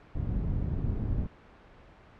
white low-pass noise, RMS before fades -30 dBFS, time 0.15-1.27 s, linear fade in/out 10 ms, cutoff 110 Hz, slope 12 dB/octave, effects pink hiss -54 dBFS RMS until 2.19 s + low-pass 2000 Hz 12 dB/octave

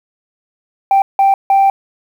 sine tone bursts at uneven times, 784 Hz, G5, in tune, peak -5 dBFS, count 3, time 0.91-1.02 / 1.19-1.34 / 1.5-1.7 s, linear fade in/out 2 ms, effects tanh soft clip ceiling -5 dBFS + 7-bit

